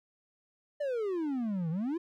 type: exponential two-way sweep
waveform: triangle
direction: down then up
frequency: 603 to 155.56 to 356.9 Hz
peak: -28 dBFS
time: 0.8-1.98 s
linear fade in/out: 10 ms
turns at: 1.7 s
effects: none